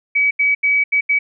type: tone bursts at uneven times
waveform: sine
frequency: 2277 Hz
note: C#7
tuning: 46 cents sharp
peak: -12 dBFS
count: 5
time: 0.15-0.31 / 0.39-0.55 / 0.63-0.84 / 0.92-1.01 / 1.09-1.19 s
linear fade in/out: 10 ms
effects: none